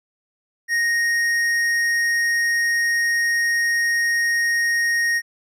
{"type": "tone with tanh clipping", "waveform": "sine", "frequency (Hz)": 1865, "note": "A#6", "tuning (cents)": 0, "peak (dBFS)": -19, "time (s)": [0.68, 5.22], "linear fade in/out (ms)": 50, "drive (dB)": 12, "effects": []}